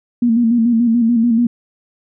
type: tone with vibrato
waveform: sine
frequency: 233.1 Hz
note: A#3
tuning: in tune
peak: -10 dBFS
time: 0.22-1.47 s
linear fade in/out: 5 ms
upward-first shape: square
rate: 6.9 Hz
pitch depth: 53 cents each way
effects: none

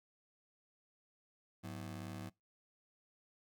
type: ring-modulated tone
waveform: 30% pulse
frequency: 141.7 Hz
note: C#3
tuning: 38 cents sharp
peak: -38 dBFS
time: 1.63-2.3 s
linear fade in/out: 20 ms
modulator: 39.3 Hz
effects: noise-tail reverb RT60 0.2 s tail -23 dB re dry

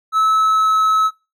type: tone with pitch glide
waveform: triangle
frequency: 1300 to 1292.5 Hz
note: E6 to E6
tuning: -24 to -34 cents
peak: -10 dBFS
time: 0.12-1.11 s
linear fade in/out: 50 ms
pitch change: -10 cents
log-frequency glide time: 0.32-0.78 s
effects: noise-tail reverb RT60 0.3 s tail -22 dB re dry

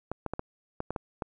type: clicks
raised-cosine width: 1 ms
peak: -18 dBFS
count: 8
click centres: 0.116 / 0.263 / 0.336 / 0.394 / 0.804 / 0.906 / 0.962 / 1.222 s
effects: none

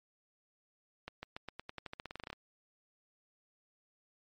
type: accelerating click train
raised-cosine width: 0.3 ms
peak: -26 dBFS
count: 18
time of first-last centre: 1.08-2.33 s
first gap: 150 ms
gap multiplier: 0.9
effects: MP3 48 kbps

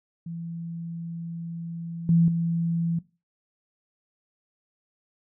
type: tone with level steps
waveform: sine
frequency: 167.7 Hz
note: E3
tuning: 30 cents sharp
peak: -32 / -16 / -23 dBFS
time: 0.26-2.99 s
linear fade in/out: 5 ms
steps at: 2.09 / 2.28 s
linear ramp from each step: 2 ms
effects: noise-tail reverb RT60 0.3 s tail -19 dB re dry

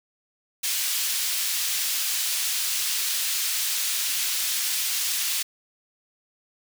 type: high-pass noise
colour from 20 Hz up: pink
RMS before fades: -26 dBFS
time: 0.63-5.43 s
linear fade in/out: 10 ms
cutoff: 3300 Hz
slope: 12 dB/octave
effects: none

